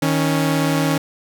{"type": "tone pair together", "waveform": "sawtooth", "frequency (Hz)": [157.36, 277.2], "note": ["D#3", "C#4"], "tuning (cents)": [20, 0], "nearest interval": "minor seventh", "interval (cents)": 980, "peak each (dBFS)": -15, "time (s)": [0.02, 0.98], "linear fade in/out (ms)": 5, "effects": []}